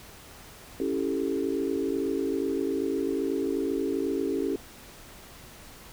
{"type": "chord", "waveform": "sine", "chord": "A dominant seventh", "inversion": "first", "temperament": "equal", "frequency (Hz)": [277.2, 329.6, 392, 440], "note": ["C#4", "E4", "G4", "A4"], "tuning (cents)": [0, 0, 0, 0], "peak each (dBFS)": [-30, -32, -30, -33], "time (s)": [0.8, 4.56], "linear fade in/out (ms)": 2, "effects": ["pink hiss -48 dBFS RMS until 5.92 s"]}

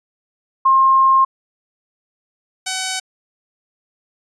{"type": "tone pair in turn", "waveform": ["sine", "5% pulse"], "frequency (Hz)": [1065, 754.2], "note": ["C6", "F#5"], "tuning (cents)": [30, 33], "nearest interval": "tritone", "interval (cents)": 597, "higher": "first", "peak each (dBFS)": -9, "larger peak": "neither", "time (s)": [[0.65, 1.25], [2.66, 3]], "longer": "first", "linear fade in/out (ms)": 10, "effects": ["resampled to 22050 Hz"]}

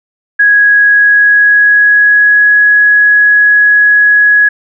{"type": "tone with pitch glide", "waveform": "sine", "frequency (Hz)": [1661.2, 1675.7], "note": ["G#6", "G#6"], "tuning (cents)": [0, 15], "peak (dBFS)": -3, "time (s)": [0.39, 4.49], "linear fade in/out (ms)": 10, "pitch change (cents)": 15, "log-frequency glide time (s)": [0.86, 2.54], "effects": []}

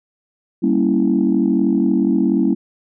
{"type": "chord", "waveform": "sine", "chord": "G diminished seventh", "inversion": "none", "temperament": "equal", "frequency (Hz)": [196, 233.1, 277.2, 329.6], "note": ["G3", "Bb3", "Db4", "Fb4"], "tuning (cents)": [0, 0, 0, 0], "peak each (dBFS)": -18, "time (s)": [0.62, 2.55], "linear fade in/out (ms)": 20, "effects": ["tanh soft clip ceiling -5 dBFS"]}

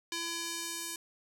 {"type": "tone with band-pass filter sweep", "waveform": "square", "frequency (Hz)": 336.8, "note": "E4", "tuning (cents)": 37, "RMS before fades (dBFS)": -38, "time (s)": [0.12, 0.96], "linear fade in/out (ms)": 2, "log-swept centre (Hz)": [4700, 9300], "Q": 0.9, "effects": []}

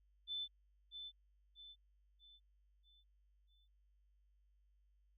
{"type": "tone with echo", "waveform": "sine", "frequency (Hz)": 3520, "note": "A7", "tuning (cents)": 0, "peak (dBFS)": -40, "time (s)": [0.27, 0.48], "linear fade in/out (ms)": 50, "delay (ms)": 640, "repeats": 5, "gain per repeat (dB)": -7, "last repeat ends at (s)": 3.68, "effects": ["added 50 Hz sine -70 dBFS peak until 5.17 s"]}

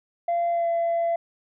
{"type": "tone with pitch glide", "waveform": "sine", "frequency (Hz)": [687, 676.8], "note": ["F5", "E5"], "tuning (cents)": [-29, 45], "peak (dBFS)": -19, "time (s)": [0.28, 1.16], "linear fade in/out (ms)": 5, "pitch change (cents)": -26, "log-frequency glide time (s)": [0.51, 0.68], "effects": ["tanh soft clip ceiling -19 dBFS"]}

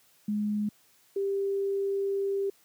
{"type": "tone pair in turn", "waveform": "sine", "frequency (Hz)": [209.2, 394.9], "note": ["G#3", "G4"], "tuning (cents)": [13, 13], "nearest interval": "major seventh", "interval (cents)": 1100, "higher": "second", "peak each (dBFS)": -26, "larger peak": "neither", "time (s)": [[0.28, 0.69], [1.16, 2.5]], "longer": "second", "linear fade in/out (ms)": 5, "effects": ["white hiss -63 dBFS RMS until 2.64 s", "high-pass 80 Hz 12 dB/octave"]}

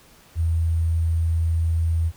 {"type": "tone with sample-and-hold", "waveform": "sine", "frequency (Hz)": 82.41, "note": "E2", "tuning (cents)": 0, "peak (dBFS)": -18, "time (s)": [0.35, 2.12], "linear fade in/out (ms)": 50, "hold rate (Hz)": 8820, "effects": ["pink hiss -52 dBFS RMS until 2.16 s"]}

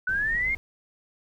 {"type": "linear sweep", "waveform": "sine", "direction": "up", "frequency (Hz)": [1480, 2165], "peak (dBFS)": -23, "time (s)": [0.07, 0.55], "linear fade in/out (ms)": 5}
{"type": "noise", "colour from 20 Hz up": "brown", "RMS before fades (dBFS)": -39, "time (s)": [0.09, 0.57], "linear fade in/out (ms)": 0}
{"effects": []}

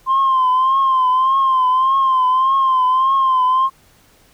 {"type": "tone with vibrato", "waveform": "sine", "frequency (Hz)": 1046.5, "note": "C6", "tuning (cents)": 0, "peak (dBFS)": -10, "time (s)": [0.06, 3.7], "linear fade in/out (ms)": 50, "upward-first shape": "triangle", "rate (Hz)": 1.7, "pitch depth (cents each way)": 68, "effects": ["tanh soft clip ceiling -9 dBFS", "pink hiss -52 dBFS RMS until 4.33 s"]}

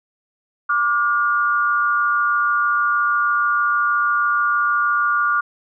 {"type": "tone pair together", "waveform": "sine", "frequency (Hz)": [1174.7, 1428.4], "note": ["D6", "F6"], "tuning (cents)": [0, 39], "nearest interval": "minor third", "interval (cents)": 339, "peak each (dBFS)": -18, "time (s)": [0.69, 5.41], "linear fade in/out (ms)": 10, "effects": []}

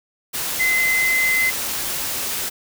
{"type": "tone in noise", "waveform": "sine", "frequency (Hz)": 2052, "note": "C7", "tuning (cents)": -34, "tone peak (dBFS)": -16, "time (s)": [0.59, 1.51], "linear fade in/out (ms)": 20, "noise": "white", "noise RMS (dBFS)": -25, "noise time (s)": [0.33, 2.5], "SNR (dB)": 6, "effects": []}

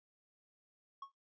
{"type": "tone with exponential decay", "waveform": "triangle", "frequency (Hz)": 1100, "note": "C#6", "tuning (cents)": -14, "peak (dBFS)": -39, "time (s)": [1.02, 1.12], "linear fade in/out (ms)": 5, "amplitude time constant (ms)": 21, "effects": ["noise-tail reverb RT60 0.2 s tail -25 dB re dry", "resampled to 16000 Hz"]}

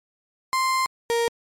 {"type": "tone pair in turn", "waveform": "35% pulse", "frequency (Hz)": [1046.5, 466.7], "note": ["C6", "A#4"], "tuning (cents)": [0, 2], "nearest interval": "octave + major second", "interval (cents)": 1398, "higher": "first", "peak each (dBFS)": -18, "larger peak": "neither", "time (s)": [[0.53, 0.86], [1.1, 1.28]], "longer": "first", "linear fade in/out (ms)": 0, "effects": ["low-pass 12000 Hz 12 dB/octave", "MP3 96 kbps"]}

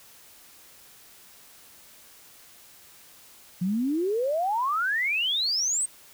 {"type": "exponential sweep", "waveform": "sine", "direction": "up", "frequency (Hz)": [173, 8610], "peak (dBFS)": -23, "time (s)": [3.61, 5.86], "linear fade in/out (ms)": 10, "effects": ["white hiss -52 dBFS RMS until 6.13 s"]}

